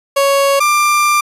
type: tone pair in turn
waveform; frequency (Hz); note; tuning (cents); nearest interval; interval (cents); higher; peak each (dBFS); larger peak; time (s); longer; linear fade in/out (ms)
30% pulse; 555 / 1188.3; C#5 / D6; +2 / +20; octave + minor second; 1318; second; -7; neither; 0.16-0.6 / 0.6-1.21; second; 10
effects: resampled to 32000 Hz